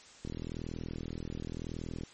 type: click train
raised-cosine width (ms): 3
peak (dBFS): -26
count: 74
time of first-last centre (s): 0.25-2.035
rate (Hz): 40.9
effects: white hiss -55 dBFS RMS until 2.13 s + MP3 32 kbps